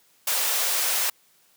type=high-pass noise; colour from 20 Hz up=white; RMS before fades=-24 dBFS; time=0.27-1.1 s; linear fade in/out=5 ms; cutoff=470 Hz; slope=24 dB/octave; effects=white hiss -61 dBFS RMS until 1.56 s + high-pass 100 Hz 12 dB/octave